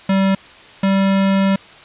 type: tone pair in turn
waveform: square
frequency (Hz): 193.4 / 194.43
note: G3 / G3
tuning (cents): -23 / -14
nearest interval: unison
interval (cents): 9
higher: second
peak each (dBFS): -13 / -13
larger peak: neither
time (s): 0.09-0.35 / 0.83-1.56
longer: second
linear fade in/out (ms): 5
effects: white hiss -41 dBFS RMS until 1.84 s + resampled to 8000 Hz